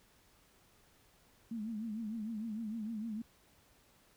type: tone with vibrato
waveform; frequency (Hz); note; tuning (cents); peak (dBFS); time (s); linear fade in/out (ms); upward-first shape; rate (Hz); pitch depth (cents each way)
sine; 220; A3; 0; -37; 1.51-3.22; 5; triangle; 6.6; 120
effects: pink hiss -67 dBFS RMS until 4.16 s